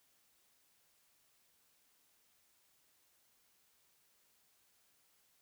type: silence
effects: white hiss -73 dBFS RMS until 5.41 s